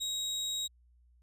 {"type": "tone", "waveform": "30% pulse", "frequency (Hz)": 3800, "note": "A#7", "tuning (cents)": 33, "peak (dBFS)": -30, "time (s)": [0, 0.68], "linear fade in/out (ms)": 20, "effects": ["added 60 Hz sine -61 dBFS peak until 1.22 s", "resampled to 32000 Hz"]}